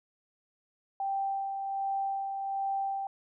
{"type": "tone with tremolo", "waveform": "sine", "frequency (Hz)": 784, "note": "G5", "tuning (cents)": 0, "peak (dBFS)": -28, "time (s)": [1, 3.07], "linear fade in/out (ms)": 2, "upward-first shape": "sine", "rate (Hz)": 1.3, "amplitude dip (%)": 40, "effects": []}